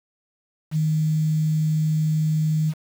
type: tone with quantisation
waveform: sine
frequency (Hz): 155.56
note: D#3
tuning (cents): 0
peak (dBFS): -18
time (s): 0.71-2.74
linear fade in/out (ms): 50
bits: 7
effects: none